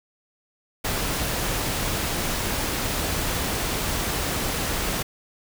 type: noise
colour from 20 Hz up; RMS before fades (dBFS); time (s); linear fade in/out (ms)
pink; -26; 0.84-5.03; 10
effects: none